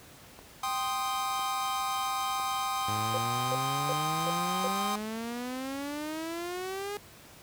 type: click train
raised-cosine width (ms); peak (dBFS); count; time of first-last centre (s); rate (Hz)
1; -33; 4; 0.39-3.402; 0.996
type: chord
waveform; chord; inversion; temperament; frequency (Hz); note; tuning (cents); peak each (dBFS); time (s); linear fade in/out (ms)
45% pulse; C minor; second; equal; 784 / 1046.5 / 1244.5; G5 / C6 / Eb6; 0 / 0 / 0; -34; 0.63-4.96; 5
type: exponential sweep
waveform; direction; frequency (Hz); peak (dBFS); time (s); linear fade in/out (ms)
sawtooth; up; 103.83 to 415.3; -30; 2.88-6.97; 0
type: tone bursts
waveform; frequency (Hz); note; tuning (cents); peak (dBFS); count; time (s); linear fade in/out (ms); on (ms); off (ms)
sine; 513; C5; -34; -30; 5; 3.14-4.675; 2; 35; 340
effects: pink hiss -52 dBFS RMS until 7.42 s + high-pass 60 Hz 12 dB/octave